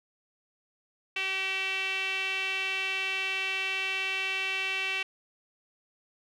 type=tone with band-pass filter; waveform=sawtooth; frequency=382.9 Hz; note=G4; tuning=41 cents flat; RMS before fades=-31 dBFS; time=1.16-5.03 s; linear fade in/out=5 ms; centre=2600 Hz; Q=5.5; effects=none